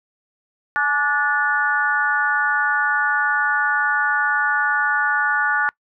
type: harmonic tone with a mistuned harmonic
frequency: 291.5 Hz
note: D4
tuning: 13 cents flat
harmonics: 3 / 4 / 5 / 6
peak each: -25 / -25 / -19 / -23 dBFS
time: 0.76-5.69 s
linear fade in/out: 0 ms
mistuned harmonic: 3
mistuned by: -47 cents
effects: noise-tail reverb RT60 0.1 s tail -24 dB re dry